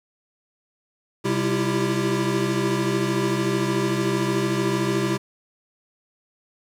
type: tone cluster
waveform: square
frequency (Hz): 129.8 / 196.4 / 328 / 341.4 / 392.9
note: C3 / G3 / E4 / F4 / G4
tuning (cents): -13 / +4 / -9 / -39 / +4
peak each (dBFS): -28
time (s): 1.24-5.18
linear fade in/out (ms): 20
effects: low-pass 10000 Hz 12 dB/octave + 8-bit